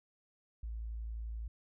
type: tone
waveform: sine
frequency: 55.8 Hz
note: A1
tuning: 25 cents sharp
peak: -38 dBFS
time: 0.63-1.48 s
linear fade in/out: 5 ms
effects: none